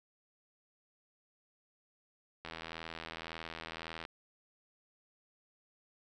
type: click train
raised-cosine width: 0.3 ms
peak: -26 dBFS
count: 132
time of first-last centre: 2.45-4.051 s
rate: 81.8 Hz
effects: none